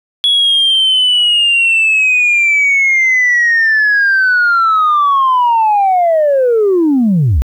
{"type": "linear sweep", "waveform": "sine", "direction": "down", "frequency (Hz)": [3377, 53.6], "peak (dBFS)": -6, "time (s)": [0.24, 7.42], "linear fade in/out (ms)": 0, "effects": ["tanh soft clip ceiling -5 dBFS", "8-bit"]}